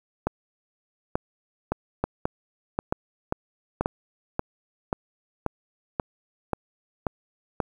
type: two click trains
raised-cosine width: 1 ms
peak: -9 / -10 dBFS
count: 5 / 12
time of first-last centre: 0.27-3.81 / 1.72-7.602 s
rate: 1.13 / 1.87 Hz
effects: 8-bit